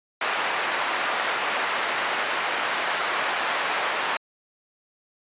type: band-pass noise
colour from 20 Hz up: pink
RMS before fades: -26 dBFS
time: 0.21-4.17 s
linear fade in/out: 5 ms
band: 810 to 2500 Hz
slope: 12 dB/octave
effects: resampled to 8000 Hz